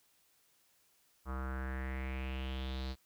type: tone with low-pass filter sweep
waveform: square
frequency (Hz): 65.5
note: C2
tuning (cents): +2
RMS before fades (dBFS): -39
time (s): 1.25-2.96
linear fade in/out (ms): 50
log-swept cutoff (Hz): 1200 to 4400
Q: 4.8
effects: white hiss -71 dBFS RMS until 3.05 s